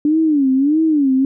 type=tone with vibrato; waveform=sine; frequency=290 Hz; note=D4; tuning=22 cents flat; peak=-11 dBFS; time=0.05-1.25 s; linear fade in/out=2 ms; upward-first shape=sine; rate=1.6 Hz; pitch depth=180 cents each way; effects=none